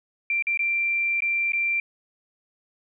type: tone with dropouts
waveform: sine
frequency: 2360 Hz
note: D7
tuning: 8 cents sharp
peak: -21 dBFS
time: 0.3-1.8 s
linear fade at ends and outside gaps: 2 ms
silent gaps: 0.424-0.469 / 0.574-0.592 / 1.205-1.221 / 1.521-1.533 s
effects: none